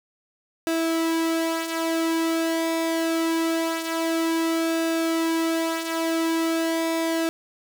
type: tone with flanger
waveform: sawtooth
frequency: 327.8 Hz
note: E4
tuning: 10 cents flat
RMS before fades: -24 dBFS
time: 0.67-7.29 s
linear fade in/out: 0 ms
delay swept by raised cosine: 0.93 to 5.43 ms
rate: 0.24 Hz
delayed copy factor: -0.5
effects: none